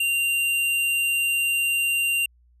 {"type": "tone", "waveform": "square", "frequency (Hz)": 2776, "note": "F7", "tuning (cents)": -11, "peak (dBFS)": -21, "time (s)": [0, 2.26], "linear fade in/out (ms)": 5, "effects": ["added 60 Hz sine -55 dBFS peak until 2.6 s", "resampled to 32000 Hz"]}